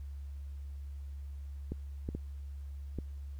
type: clicks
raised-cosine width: 3 ms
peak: -24 dBFS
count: 4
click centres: 1.72 / 2.089 / 2.15 / 2.987 s
effects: added 70 Hz sine -40 dBFS peak until 3.39 s + pink hiss -69 dBFS RMS until 3.39 s